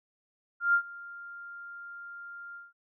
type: tone with ADSR envelope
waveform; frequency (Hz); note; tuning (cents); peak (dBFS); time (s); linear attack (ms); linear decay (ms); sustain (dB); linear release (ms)
sine; 1396.9; F6; 0; -19; 0.6-2.73; 140; 80; -22; 180
effects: none